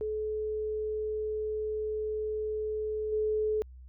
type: tone with level steps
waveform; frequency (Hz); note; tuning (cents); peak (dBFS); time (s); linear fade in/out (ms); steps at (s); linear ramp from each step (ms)
sine; 429.6; A4; -41; -30 / -26; 0.01-3.62; 0; 3.12; 10
effects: added 63 Hz sine -46 dBFS peak until 3.88 s